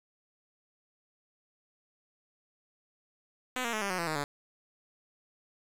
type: tone with pitch steps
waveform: 5% pulse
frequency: 253.6 / 233.9 / 215.7 / 198.97 / 183.51 / 169.26 / 156.11 / 143.98 Hz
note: B3 / A#3 / A3 / G3 / F#3 / E3 / D#3 / D3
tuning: +46 / +6 / -34 / +26 / -14 / +46 / +6 / -34 cents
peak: -20 dBFS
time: 3.56-4.24 s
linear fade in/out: 2 ms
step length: 85 ms
effects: low-pass 12000 Hz 12 dB/octave + 8-bit